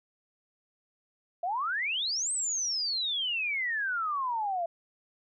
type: exponential two-way sweep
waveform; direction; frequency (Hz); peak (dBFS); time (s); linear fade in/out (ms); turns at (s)
sine; up then down; 662 to 8372 to 662; -28; 1.43-4.66; 5; 2.32
effects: none